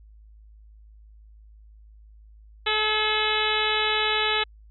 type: harmonic tone with a mistuned harmonic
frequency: 430.6 Hz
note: A4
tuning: 37 cents flat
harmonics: 1 / 2 / 3 / 4 / 5 / 6 / 7 / 8 / 9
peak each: -30 / -30 / -30 / -30 / -30 / -30 / -30 / -30 / -30 dBFS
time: 2.66-4.44 s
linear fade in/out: 10 ms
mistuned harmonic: 4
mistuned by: -22 cents
effects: added 53 Hz sine -47 dBFS peak until 4.7 s

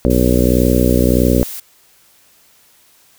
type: harmonic tone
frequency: 61.6 Hz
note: B1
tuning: 4 cents flat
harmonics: 1 / 2 / 3 / 4 / 5 / 6 / 7 / 8 / 9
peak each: -16 / -19 / -19 / -16 / -19 / -21 / -21 / -21 / -21 dBFS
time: 0.05-1.43 s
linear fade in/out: 0 ms
type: noise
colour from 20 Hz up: blue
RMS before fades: -28 dBFS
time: 0.1-1.6 s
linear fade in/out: 5 ms
effects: white hiss -51 dBFS RMS until 3.18 s

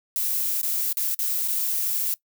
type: noise with dropouts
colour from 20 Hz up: violet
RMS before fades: -25 dBFS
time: 0.16-2.14 s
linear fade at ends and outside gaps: 0 ms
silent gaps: 0.614-0.631 / 0.927-0.97 / 1.145-1.191 / 1.477-1.483 s
effects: noise-tail reverb RT60 0.1 s tail -20 dB re dry

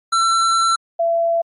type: tone pair in turn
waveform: square / sine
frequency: 1345 / 672.5 Hz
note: E6 / E5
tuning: +34 / +34 cents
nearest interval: octave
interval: 1200 cents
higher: first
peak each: -14 dBFS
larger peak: neither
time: 0.12-0.76 / 0.99-1.42 s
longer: first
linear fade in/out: 10 ms
effects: MP3 48 kbps

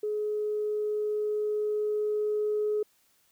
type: tone with level ramp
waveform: sine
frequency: 422.3 Hz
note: G#4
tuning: 29 cents sharp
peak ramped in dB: -27 to -24 dBFS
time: 0.03-2.83 s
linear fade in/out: 5 ms
effects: tanh soft clip ceiling -20 dBFS + white hiss -67 dBFS RMS until 3.31 s

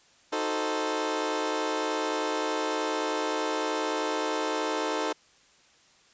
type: chord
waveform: 20% pulse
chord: D# diminished seventh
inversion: none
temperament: equal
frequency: 311.1 / 370 / 440 / 523.3 Hz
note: D#4 / F#4 / A4 / C5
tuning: 0 / 0 / 0 / 0 cents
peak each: -27 / -32 / -26 / -29 dBFS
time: 0.32-5.13 s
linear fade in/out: 10 ms
effects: white hiss -60 dBFS RMS until 6.13 s + resampled to 16000 Hz

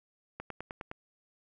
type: click train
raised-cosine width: 0.5 ms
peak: -24 dBFS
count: 6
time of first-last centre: 0.4-0.914 s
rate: 9.72 Hz
effects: none

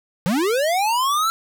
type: linear sweep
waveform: square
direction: up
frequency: 160 to 1358 Hz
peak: -18 dBFS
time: 0.26-1.3 s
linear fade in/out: 0 ms
effects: none

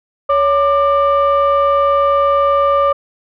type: tone pair together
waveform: sine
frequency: 561.6 / 1190 Hz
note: C#5 / D6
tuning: +22 / +22 cents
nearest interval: octave + minor second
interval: 1300 cents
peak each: -11 dBFS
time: 0.29-2.93 s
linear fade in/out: 10 ms
effects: tanh soft clip ceiling -6 dBFS

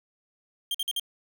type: tone bursts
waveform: 45% pulse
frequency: 3187 Hz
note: G7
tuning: 28 cents sharp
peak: -26 dBFS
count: 4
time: 0.71-0.997 s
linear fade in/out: 2 ms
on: 35 ms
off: 49 ms
effects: 9-bit

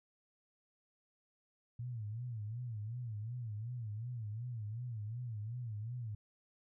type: tone with vibrato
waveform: sine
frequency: 113.9 Hz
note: A#2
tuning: 40 cents flat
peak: -39 dBFS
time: 1.79-6.15 s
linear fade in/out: 5 ms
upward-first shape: sine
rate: 2.7 Hz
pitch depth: 160 cents each way
effects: none

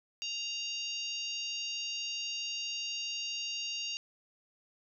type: harmonic tone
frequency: 932.3 Hz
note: A#5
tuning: in tune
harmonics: 3 / 4 / 5 / 6 / 7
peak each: -37 / -46 / -41 / -47 / -45 dBFS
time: 0.22-3.97 s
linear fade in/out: 0 ms
effects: none

